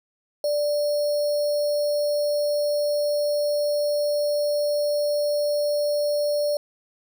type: tone with sample-and-hold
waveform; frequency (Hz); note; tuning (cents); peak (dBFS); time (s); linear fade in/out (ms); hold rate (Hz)
sine; 587.3; D5; 0; -20; 0.44-6.57; 2; 4900
effects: none